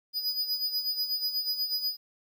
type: tone with tremolo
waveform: square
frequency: 4952 Hz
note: D#8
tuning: 9 cents flat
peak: -26 dBFS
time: 0.13-1.97 s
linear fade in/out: 50 ms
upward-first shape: sine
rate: 8.2 Hz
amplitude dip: 65%
effects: 11-bit